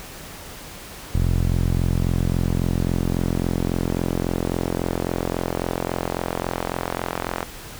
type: tone with band-pass filter sweep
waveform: sawtooth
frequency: 43.65 Hz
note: F1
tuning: in tune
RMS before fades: -23 dBFS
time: 1.14-7.44 s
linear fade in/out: 10 ms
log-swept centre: 100 to 1100 Hz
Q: 0.85
effects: pink hiss -38 dBFS RMS until 7.79 s